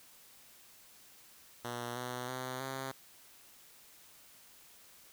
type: tone with pitch steps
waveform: 5% pulse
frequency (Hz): 120.3 / 124.4 / 128.64 / 133.02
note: B2 / B2 / C3 / C3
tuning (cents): -45 / +13 / -29 / +29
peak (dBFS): -27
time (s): 1.64-2.92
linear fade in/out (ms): 10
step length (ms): 320
effects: white hiss -59 dBFS RMS until 5.12 s